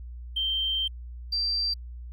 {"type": "tone pair in turn", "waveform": "triangle", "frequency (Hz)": [3136, 4699], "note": ["G7", "D8"], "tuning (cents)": [0, 0], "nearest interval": "perfect fifth", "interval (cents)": 700, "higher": "second", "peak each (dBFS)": -21, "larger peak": "neither", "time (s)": [[0.36, 0.88], [1.32, 1.74]], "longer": "first", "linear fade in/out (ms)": 10, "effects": ["tanh soft clip ceiling -23 dBFS", "added 60 Hz sine -37 dBFS peak until 2.12 s"]}